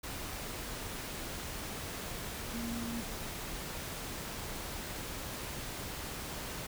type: tone in noise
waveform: sine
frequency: 233.1 Hz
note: A#3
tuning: in tune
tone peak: -37 dBFS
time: 2.53-3.01 s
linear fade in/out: 10 ms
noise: pink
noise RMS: -41 dBFS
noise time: 0.03-6.67 s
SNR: +1 dB
effects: none